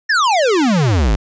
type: exponential sweep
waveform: square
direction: down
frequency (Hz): 1847 to 45.48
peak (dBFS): -12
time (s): 0.09-1.16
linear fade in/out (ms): 10
effects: resampled to 16000 Hz + 9-bit